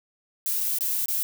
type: noise with dropouts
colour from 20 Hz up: violet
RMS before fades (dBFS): -26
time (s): 0.46-1.23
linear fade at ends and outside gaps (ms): 0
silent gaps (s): 0.606-0.61 / 0.786-0.808 / 1.058-1.083
effects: none